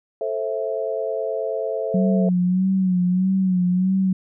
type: chord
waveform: sine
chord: A minor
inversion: none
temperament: equal with one note detuned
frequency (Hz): 440 / 529.3 / 659.3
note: A4 / C5 / E5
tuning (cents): 0 / +20 / 0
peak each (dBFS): -26 / -27 / -26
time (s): 0.21-2.29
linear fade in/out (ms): 2
type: tone with vibrato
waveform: sine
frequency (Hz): 185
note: F#3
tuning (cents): 0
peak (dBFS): -16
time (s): 1.94-4.13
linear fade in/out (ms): 5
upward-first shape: sine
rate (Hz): 1.6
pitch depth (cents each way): 59
effects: none